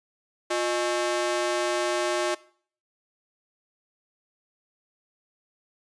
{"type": "ring-modulated tone", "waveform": "sawtooth", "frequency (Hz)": 484.1, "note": "B4", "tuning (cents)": -35, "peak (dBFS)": -17, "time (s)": [0.5, 2.35], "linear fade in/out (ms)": 10, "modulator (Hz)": 130, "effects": ["noise-tail reverb RT60 0.5 s tail -20 dB re dry", "resampled to 22050 Hz"]}